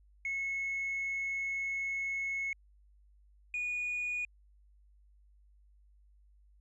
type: tone pair in turn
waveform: sine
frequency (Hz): 2188 / 2456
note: C#7 / D#7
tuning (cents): -23 / -23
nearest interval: major second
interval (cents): 200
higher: second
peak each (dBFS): -31 / -31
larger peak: neither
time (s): 0.25-2.53 / 3.54-4.25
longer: first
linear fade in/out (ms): 2
effects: tanh soft clip ceiling -30 dBFS + added 50 Hz sine -60 dBFS peak until 6.6 s